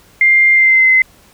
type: tone with pitch glide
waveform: sine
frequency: 2100 to 2054 Hz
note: C7 to C7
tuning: +6 to -33 cents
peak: -6 dBFS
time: 0.21-1.02 s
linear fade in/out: 2 ms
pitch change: -39 cents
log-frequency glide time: 0.54-0.9 s
effects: pink hiss -47 dBFS RMS until 1.33 s